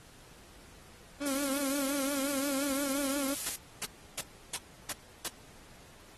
30% pulse tone with vibrato, 277.2 Hz, C#4, in tune, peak -30 dBFS, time 1.2-3.35 s, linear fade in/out 20 ms, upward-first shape triangle, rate 5.7 Hz, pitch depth 88 cents each way
blue noise, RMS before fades -35 dBFS, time 1.26-3.56 s, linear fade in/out 5 ms
white noise bursts, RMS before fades -34 dBFS, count 6, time 3.46-5.282 s, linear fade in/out 5 ms, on 37 ms, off 320 ms
effects pink hiss -56 dBFS RMS until 6.17 s + AAC 32 kbps

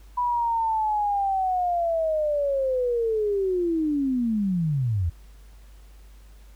sine linear sweep, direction down, 987.8 to 77.78 Hz, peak -21 dBFS, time 0.17-5.1 s, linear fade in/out 10 ms, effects added 50 Hz sine -45 dBFS peak until 6.55 s + pink hiss -59 dBFS RMS until 6.55 s

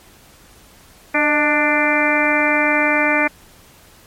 harmonic tone with a mistuned harmonic, 295.8 Hz, D4, 13 cents sharp, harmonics 1 / 2 / 3 / 4 / 5 / 6 / 7 / 8, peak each -21 / -21 / -23 / -25 / -23 / -22 / -20 / -20 dBFS, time 1.14-3.28 s, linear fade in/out 10 ms, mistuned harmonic 2, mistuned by +44 cents, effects pink hiss -47 dBFS RMS until 4.06 s + MP3 64 kbps

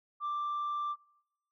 sine tone, 1178 Hz, D6, 5 cents sharp, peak -30 dBFS, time 0.2-0.96 s, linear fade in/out 50 ms, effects noise-tail reverb RT60 0.9 s tail -25 dB re dry + tanh soft clip ceiling -30 dBFS

